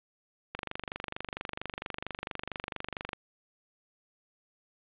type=click train; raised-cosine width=0.3 ms; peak=-18 dBFS; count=64; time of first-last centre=0.55-3.132 s; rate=24.4 Hz; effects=resampled to 8000 Hz + 9-bit